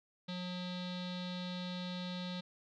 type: tone with low-pass filter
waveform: square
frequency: 180 Hz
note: F#3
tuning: 47 cents flat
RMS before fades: -41 dBFS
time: 0.28-2.41 s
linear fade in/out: 10 ms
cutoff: 3900 Hz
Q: 7.1
effects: none